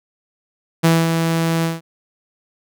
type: tone with ADSR envelope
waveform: sawtooth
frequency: 164.7 Hz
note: E3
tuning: 1 cent flat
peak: -6 dBFS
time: 0.83-1.81 s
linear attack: 18 ms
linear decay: 220 ms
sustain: -6 dB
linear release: 170 ms
effects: none